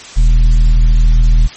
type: tone with tanh clipping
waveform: triangle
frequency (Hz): 40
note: D#1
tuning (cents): +49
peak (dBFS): -6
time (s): 0.16-1.48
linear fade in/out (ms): 20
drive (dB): 12
effects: white hiss -32 dBFS RMS until 1.56 s + MP3 32 kbps